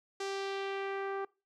sawtooth tone with low-pass filter sweep, 392 Hz, G4, in tune, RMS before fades -37 dBFS, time 0.2-1.25 s, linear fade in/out 5 ms, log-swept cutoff 6500 to 1300 Hz, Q 1.4, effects noise-tail reverb RT60 0.3 s tail -23 dB re dry

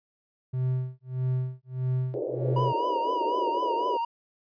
triangle tone with tremolo, 128.3 Hz, C3, 34 cents flat, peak -21 dBFS, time 0.53-2.73 s, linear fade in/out 10 ms, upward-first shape sine, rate 1.6 Hz, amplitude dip 100%
white band-pass noise, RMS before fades -31 dBFS, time 2.14-3.97 s, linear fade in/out 0 ms, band 340 to 560 Hz, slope 48 dB/octave
triangle tone with vibrato, 960 Hz, B5, 49 cents flat, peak -24 dBFS, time 2.56-4.05 s, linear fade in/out 5 ms, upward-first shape triangle, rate 4 Hz, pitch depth 80 cents each way
effects resampled to 11025 Hz

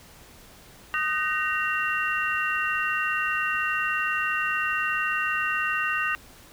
sine tone cluster, 1237 / 1518 / 1871 / 2750 Hz, D#6 / F#6 / A#6 / F7, -10 / +44 / +6 / -27 cents, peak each -29 dBFS, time 0.94-6.15 s, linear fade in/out 0 ms, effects pink hiss -50 dBFS RMS until 6.52 s

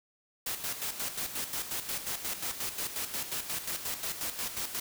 white noise with tremolo, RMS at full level -34 dBFS, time 0.46-4.8 s, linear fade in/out 5 ms, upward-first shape square, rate 5.6 Hz, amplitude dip 60%, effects none

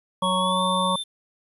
harmonic tone, 185 Hz, F#3, in tune, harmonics 1 / 3 / 5 / 6, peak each -27 / -28 / -26 / -24 dBFS, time 0.22-0.96 s, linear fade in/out 5 ms
square tone with pitch glide, 3341 to 3560 Hz, G#7 to A7, +10 to +20 cents, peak -28 dBFS, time 0.22-1.04 s, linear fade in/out 20 ms, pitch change +110 cents, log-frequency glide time 0.38-0.61 s
effects resampled to 32000 Hz + 9-bit

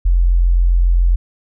sine tone, 43.61 Hz, F1, 2 cents flat, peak -9 dBFS, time 0.05-1.16 s, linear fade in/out 10 ms, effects none

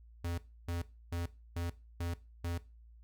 square tone bursts, 85.8 Hz, F2, 30 cents flat, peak -35 dBFS, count 6, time 0.24-2.58 s, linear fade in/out 5 ms, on 140 ms, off 300 ms, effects noise-tail reverb RT60 0.3 s tail -18 dB re dry + added 57 Hz sine -54 dBFS peak until 3.03 s

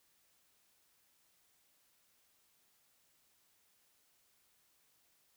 silence, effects white hiss -73 dBFS RMS until 5.36 s

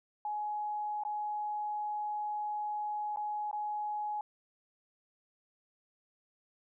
sine tone with dropouts, 840 Hz, G#5, 19 cents sharp, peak -33 dBFS, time 0.25-4.21 s, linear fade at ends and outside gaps 2 ms, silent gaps 1.036-1.05 / 3.161-3.171 / 3.513-3.529 s, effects none

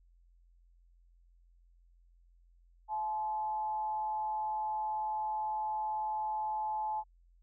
sine tone with frequency modulation, 861 Hz, A5, 38 cents flat, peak -32 dBFS, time 2.88-7.04 s, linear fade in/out 50 ms, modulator 178 Hz, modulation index 0.31, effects added 43 Hz sine -61 dBFS peak until 7.42 s

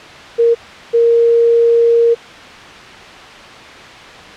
sine tone pair in turn, 466.2 / 466.2 Hz, A#4 / A#4, 0 / 0 cents, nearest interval unison, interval 0 cents, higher neither, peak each -7 dBFS, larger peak neither, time 0.38-0.55 / 0.93-2.15 s, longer second, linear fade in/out 20 ms, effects white hiss -33 dBFS RMS until 4.36 s + low-pass 3000 Hz 12 dB/octave

